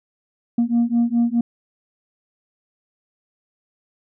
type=beating tone pair; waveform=sine; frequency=233.3 / 238.1 Hz; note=A#3 / A#3; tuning=+2 / +37 cents; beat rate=4.8 Hz; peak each=-17 dBFS; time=0.58-1.41 s; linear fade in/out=5 ms; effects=tanh soft clip ceiling -12 dBFS